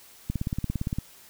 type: click train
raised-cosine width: 5 ms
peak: -15 dBFS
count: 13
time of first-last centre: 0.3-0.986 s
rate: 17.5 Hz
effects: white hiss -52 dBFS RMS until 1.29 s

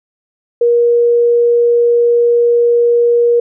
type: tone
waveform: sine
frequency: 474.7 Hz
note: A#4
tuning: 31 cents sharp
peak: -7 dBFS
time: 0.61-3.4 s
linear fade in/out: 5 ms
effects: none

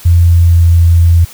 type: tone with pitch glide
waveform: sine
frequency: 85.6 to 84.62 Hz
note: F2 to E2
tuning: -34 to +46 cents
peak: -3 dBFS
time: 0.05-1.25 s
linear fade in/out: 10 ms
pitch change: -20 cents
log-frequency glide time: 0.26-0.61 s
effects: white hiss -34 dBFS RMS until 1.33 s

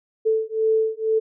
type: beating tone pair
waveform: sine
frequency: 440 / 442.1 Hz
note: A4 / A4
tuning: 0 / +8 cents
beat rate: 2.1 Hz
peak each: -21 dBFS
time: 0.25-1.2 s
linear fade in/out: 20 ms
effects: none

